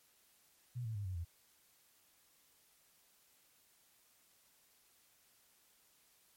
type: tone with pitch steps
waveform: sine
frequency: 122.5 / 111.69 / 101.83 / 92.84 / 84.64 Hz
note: B2 / A2 / G#2 / F#2 / E2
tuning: -14 / +26 / -34 / +6 / +46 cents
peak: -38 dBFS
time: 0.75-1.25 s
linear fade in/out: 20 ms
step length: 100 ms
effects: white hiss -70 dBFS RMS until 6.36 s + MP3 64 kbps